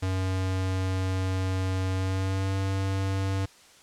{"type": "tone with pitch glide", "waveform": "square", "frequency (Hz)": [94, 96.59], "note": ["F#2", "G2"], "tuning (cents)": [28, -25], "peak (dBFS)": -26, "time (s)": [0.02, 3.46], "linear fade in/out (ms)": 10, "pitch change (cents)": 47, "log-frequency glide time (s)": [1.93, 2.54], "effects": ["white hiss -54 dBFS RMS until 3.82 s", "low-pass 8000 Hz 12 dB/octave"]}